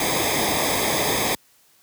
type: noise with comb filter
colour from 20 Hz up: pink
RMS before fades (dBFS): -22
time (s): 0-1.35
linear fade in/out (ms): 2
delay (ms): 0.7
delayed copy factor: -0.8
effects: white hiss -58 dBFS RMS until 1.82 s + high-pass 60 Hz 12 dB/octave